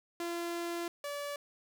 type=tone pair in turn; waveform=sawtooth; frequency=342.3 / 575.7 Hz; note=F4 / D5; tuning=-35 / -35 cents; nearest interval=major sixth; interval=900 cents; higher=second; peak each=-31 / -33 dBFS; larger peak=first; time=0.2-0.88 / 1.04-1.36 s; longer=first; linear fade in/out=2 ms; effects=none